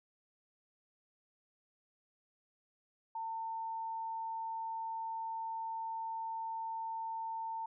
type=tone; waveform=sine; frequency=900 Hz; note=A5; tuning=39 cents sharp; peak=-37 dBFS; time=3.15-7.66 s; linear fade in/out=5 ms; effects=none